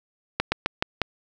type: slowing click train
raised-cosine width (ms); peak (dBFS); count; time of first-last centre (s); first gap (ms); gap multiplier
0.3; -5; 5; 0.4-1.017; 120; 1.17
effects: none